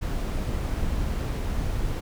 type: noise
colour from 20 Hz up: brown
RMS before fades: -27 dBFS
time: 0.01-2.01 s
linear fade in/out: 20 ms
effects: none